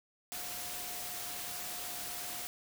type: tone in noise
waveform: sine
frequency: 716 Hz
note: F5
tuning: 43 cents sharp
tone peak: -51 dBFS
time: 0.32-2.47 s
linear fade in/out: 0 ms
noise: white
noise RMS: -41 dBFS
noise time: 0.32-2.47 s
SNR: -13 dB
effects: none